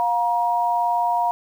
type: tone pair together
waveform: sine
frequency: 707.3 / 949 Hz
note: F5 / A#5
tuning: +22 / +31 cents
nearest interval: perfect fourth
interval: 509 cents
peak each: -21 / -20 dBFS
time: 0-1.31 s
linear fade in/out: 0 ms
effects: 8-bit